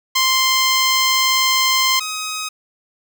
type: tone pair in turn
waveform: 10% pulse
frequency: 1046.5 / 1261.5 Hz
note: C6 / D#6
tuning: 0 / +23 cents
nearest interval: minor third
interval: 323 cents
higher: second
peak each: -5 / -15 dBFS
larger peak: first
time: 0.15-2 / 2-2.49 s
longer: first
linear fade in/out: 10 ms
effects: none